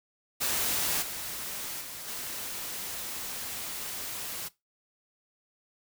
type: noise with level steps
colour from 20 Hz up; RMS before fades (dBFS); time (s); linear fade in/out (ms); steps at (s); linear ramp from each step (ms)
white; -29 / -37 / -41 / -37; 0.4-4.49; 20; 1.01 / 1.8 / 2.07; 20
effects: noise-tail reverb RT60 0.2 s tail -19 dB re dry